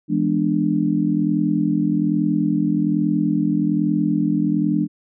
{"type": "chord", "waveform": "sine", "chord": "E dominant seventh", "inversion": "none", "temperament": "just", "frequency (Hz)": [164.81, 206, 247.2, 296.7], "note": ["E3", "G#3", "B3", "D4"], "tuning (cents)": [0, -14, 2, 18], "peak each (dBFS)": [-23, -21, -25, -20], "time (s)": [0.08, 4.88], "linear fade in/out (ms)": 50, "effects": []}